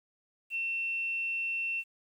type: tone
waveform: sine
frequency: 2700 Hz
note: E7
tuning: 41 cents sharp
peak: -30 dBFS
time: 0.5-1.84 s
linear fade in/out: 50 ms
effects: 10-bit